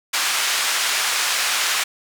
pink band-pass noise, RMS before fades -21 dBFS, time 0.13-1.84 s, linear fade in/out 10 ms, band 1400 to 9100 Hz, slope 12 dB/octave, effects none

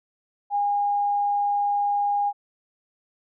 sine tone, 815 Hz, G#5, 33 cents flat, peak -20 dBFS, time 0.5-2.33 s, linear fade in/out 50 ms, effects none

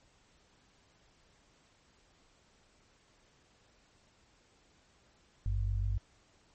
sine tone pair together, 50.85 / 98 Hz, G#1 / G2, -36 / 0 cents, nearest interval major seventh, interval 1136 cents, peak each -31 / -33 dBFS, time 5.46-5.98 s, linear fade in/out 0 ms, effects pink hiss -67 dBFS RMS until 6.54 s + MP3 32 kbps

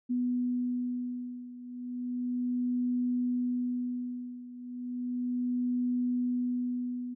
sine beating tone pair, 246.9 / 247.24 Hz, B3 / B3, 0 / +2 cents, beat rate 0.34 Hz, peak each -31 / -34 dBFS, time 0.09-7.15 s, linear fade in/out 20 ms, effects none

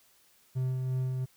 triangle tone with tremolo, 129.1 Hz, C3, 23 cents flat, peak -25 dBFS, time 0.55-1.26 s, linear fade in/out 20 ms, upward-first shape sine, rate 2.9 Hz, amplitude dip 30%, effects white hiss -64 dBFS RMS until 1.36 s

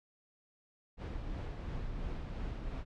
brown noise with tremolo, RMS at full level -38 dBFS, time 0.97-2.85 s, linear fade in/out 50 ms, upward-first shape triangle, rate 2.9 Hz, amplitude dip 35%, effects low-pass 4000 Hz 12 dB/octave

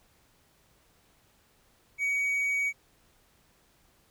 triangle tone, 2256 Hz, C#7, 30 cents sharp, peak -24 dBFS, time 1.98-2.73 s, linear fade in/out 50 ms, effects pink hiss -65 dBFS RMS until 4.1 s

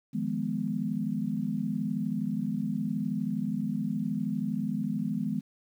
sine chord, F half-diminished seventh, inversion third, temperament equal, 155.56 / 174.61 / 207.7 / 246.9 Hz, Eb3 / F3 / Ab3 / Cb4, 0 / 0 / 0 / 0 cents, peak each -36 / -36 / -31 / -33 dBFS, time 0.13-5.41 s, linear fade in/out 20 ms, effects 10-bit

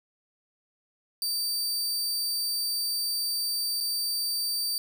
sawtooth tone with dropouts, 4639 Hz, D8, 22 cents flat, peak -24 dBFS, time 1.22-4.78 s, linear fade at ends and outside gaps 1 ms, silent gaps 3.804-3.808 s, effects none

